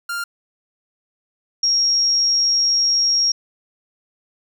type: tone pair in turn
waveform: 45% pulse / sine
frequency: 1396.9 / 5588 Hz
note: F6 / F8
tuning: 0 / 0 cents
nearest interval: 2 octaves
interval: 2400 cents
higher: second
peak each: -23 / -14 dBFS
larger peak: second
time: 0.09-0.24 / 1.63-3.32 s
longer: second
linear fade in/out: 5 ms
effects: none